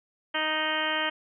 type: harmonic tone with a mistuned harmonic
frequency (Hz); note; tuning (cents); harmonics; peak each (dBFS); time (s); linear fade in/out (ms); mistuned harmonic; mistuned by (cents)
311.1; D#4; 0; 1 / 2 / 3 / 4 / 5 / 6 / 7 / 8 / 9 / 10; -38 / -34 / -34 / -35 / -33 / -32 / -37 / -38 / -36 / -33; 0.34-1.1; 10; 9; +18
effects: none